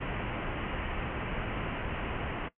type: low-pass noise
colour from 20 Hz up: pink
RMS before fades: -35 dBFS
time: 0-2.49 s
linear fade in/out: 20 ms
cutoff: 3000 Hz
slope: 96 dB/octave
effects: noise-tail reverb RT60 0.1 s tail -17 dB re dry